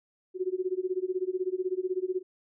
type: tone with tremolo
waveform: sine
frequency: 370 Hz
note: F#4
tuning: in tune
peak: -24 dBFS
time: 0.34-2.23 s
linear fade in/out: 50 ms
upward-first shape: sine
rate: 16 Hz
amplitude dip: 95%
effects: none